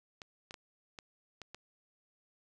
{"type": "clicks", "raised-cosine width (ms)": 0.2, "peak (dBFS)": -28, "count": 6, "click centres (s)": [0.218, 0.509, 0.542, 0.988, 1.417, 1.546], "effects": []}